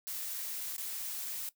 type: noise with dropouts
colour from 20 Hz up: blue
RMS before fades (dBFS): -39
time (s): 0.07-1.49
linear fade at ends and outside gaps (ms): 0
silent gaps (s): 0.764-0.781
effects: noise-tail reverb RT60 0.1 s tail -17 dB re dry